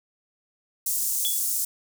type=high-pass noise; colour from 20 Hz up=pink; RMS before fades=-26 dBFS; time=0.86-1.65 s; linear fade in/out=5 ms; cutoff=7100 Hz; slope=24 dB/octave
type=tone with exponential decay; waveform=triangle; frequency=3389 Hz; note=G#7; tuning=34 cents sharp; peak=-21 dBFS; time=1.25-1.45 s; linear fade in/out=0 ms; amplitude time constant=43 ms
effects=none